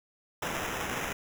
white noise with sample-and-hold, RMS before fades -34 dBFS, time 0.42-1.13 s, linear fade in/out 5 ms, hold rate 4410 Hz, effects none

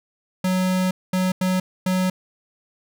square tone bursts at uneven times, 185 Hz, F#3, in tune, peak -19 dBFS, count 4, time 0.44-0.91 / 1.13-1.32 / 1.41-1.6 / 1.86-2.1 s, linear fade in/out 5 ms, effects none

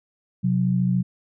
sine tone pair together, 128.92 / 182.9 Hz, C3 / F#3, -25 / -20 cents, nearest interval tritone, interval 605 cents, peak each -22 / -20 dBFS, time 0.43-1.03 s, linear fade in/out 20 ms, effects none

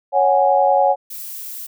sine chord, C# suspended fourth, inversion none, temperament equal, 554.4 / 740 / 830.6 Hz, C#5 / F#5 / G#5, 0 / 0 / 0 cents, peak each -16 dBFS, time 0.12-0.96 s, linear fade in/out 50 ms
violet noise, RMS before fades -31 dBFS, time 1.1-1.67 s, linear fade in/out 10 ms
effects none

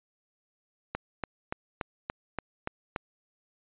click train, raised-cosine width 0.5 ms, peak -16 dBFS, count 8, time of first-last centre 0.95-2.961 s, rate 3.48 Hz, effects resampled to 8000 Hz

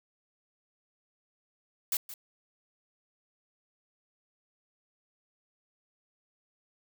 blue noise with echo, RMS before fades -29 dBFS, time 1.92-1.97 s, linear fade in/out 2 ms, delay 170 ms, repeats 1, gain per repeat -14 dB, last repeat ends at 2.14 s, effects none

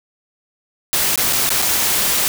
white noise with dropouts, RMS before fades -17 dBFS, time 0.93-2.28 s, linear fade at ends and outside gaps 0 ms, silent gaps 1.158-1.176 / 1.326-1.331 / 1.492-1.504 / 1.618-1.623 s, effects none

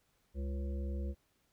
harmonic tone with a mistuned harmonic, 68.8 Hz, C#2, 12 cents flat, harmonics 1 / 3 / 5 / 7 / 8, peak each -35 / -45 / -49 / -52 / -53 dBFS, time 0.34-1.15 s, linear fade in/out 50 ms, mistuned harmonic 7, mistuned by +23 cents, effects pink hiss -75 dBFS RMS until 1.52 s

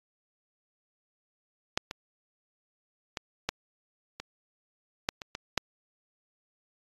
clicks, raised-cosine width 0.2 ms, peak -8 / -18 / -16 / -10 / -20 / -8 / -21 / -18 / -7 dBFS, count 9, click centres 1.775 / 1.911 / 3.172 / 3.49 / 4.2 / 5.089 / 5.218 / 5.351 / 5.577 s, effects AAC 32 kbps

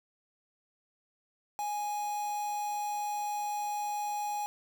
triangle tone with quantisation, 830.6 Hz, G#5, in tune, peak -30 dBFS, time 1.59-4.46 s, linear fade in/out 0 ms, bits 7, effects none

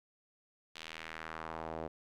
sawtooth tone with band-pass filter sweep, 80.4 Hz, E2, 43 cents flat, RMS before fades -44 dBFS, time 0.75-1.88 s, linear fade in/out 10 ms, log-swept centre 3500 to 550 Hz, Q 1.5, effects none

